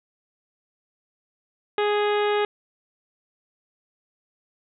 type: harmonic tone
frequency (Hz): 415.3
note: G#4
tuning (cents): 0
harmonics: 1 / 2 / 3 / 4 / 5 / 6 / 7 / 8 / 9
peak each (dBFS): -21 / -27 / -31 / -33 / -35 / -37 / -38 / -39 / -40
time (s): 1.78-2.45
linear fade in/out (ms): 2
effects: none